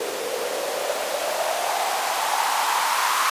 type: noise with band-pass filter sweep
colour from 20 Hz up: blue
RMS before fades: -24 dBFS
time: 0-3.3 s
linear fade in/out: 5 ms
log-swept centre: 440 to 1100 Hz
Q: 4.5
effects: resampled to 32000 Hz